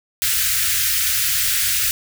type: band-stop noise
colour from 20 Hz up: white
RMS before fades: -19 dBFS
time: 0.22-1.91 s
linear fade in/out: 0 ms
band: 120 to 1400 Hz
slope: 48 dB/octave
effects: none